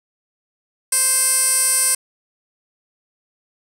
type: tone with band-pass filter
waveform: 15% pulse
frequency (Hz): 523.3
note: C5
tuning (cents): 0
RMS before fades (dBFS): -17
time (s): 0.92-1.95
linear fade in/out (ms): 5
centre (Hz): 9500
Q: 4.5
effects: none